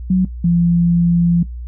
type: tone pair in turn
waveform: sine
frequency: 185 / 171.71 Hz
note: F#3 / F3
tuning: 0 / -29 cents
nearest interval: minor second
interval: 129 cents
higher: first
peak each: -10 dBFS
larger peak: neither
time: 0.1-0.25 / 0.44-1.43 s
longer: second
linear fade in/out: 5 ms
effects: noise-tail reverb RT60 0.1 s tail -18 dB re dry + added 60 Hz sine -25 dBFS peak until 1.67 s